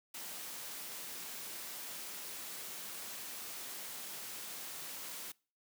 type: noise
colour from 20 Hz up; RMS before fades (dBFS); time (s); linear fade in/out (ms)
white; -45; 0.14-5.32; 5
effects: noise-tail reverb RT60 0.4 s tail -25 dB re dry + high-pass 150 Hz 12 dB/octave